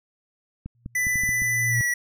clicks, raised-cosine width 5 ms, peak -21 dBFS, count 7, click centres 0.66 / 0.861 / 1.069 / 1.157 / 1.236 / 1.291 / 1.42 s
sine tone with exponential growth, 118.8 Hz, A#2, 33 cents sharp, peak -21 dBFS, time 0.75-1.81 s, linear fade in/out 0 ms, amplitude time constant 230 ms
square tone with pitch glide, 1992 to 1939.8 Hz, B6 to B6, +14 to -32 cents, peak -22 dBFS, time 0.95-1.94 s, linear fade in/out 5 ms, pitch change -46 cents, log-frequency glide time 1.69-1.77 s
effects none

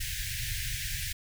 pink band-stop noise, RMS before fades -34 dBFS, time 0-1.13 s, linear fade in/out 10 ms, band 140 to 1600 Hz, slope 96 dB/octave, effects none

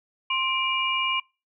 sine tone cluster, 1050 / 2358 / 2863 Hz, C6 / D7 / F7, +6 / +6 / +42 cents, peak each -27 dBFS, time 0.3-1.2 s, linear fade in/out 5 ms, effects noise-tail reverb RT60 0.3 s tail -25 dB re dry

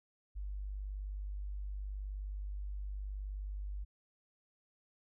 sine tone, 49.57 Hz, G1, 20 cents sharp, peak -38 dBFS, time 0.35-3.85 s, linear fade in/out 20 ms, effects none

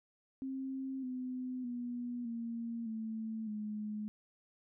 sine tone with pitch steps, 265.9 / 254 / 242.7 / 231.9 / 221.5 / 211.7 Hz, C4 / B3 / B3 / A#3 / A3 / G#3, +28 / +49 / -30 / -9 / +12 / +33 cents, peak -37 dBFS, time 0.42-4.08 s, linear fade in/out 0 ms, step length 610 ms, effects none

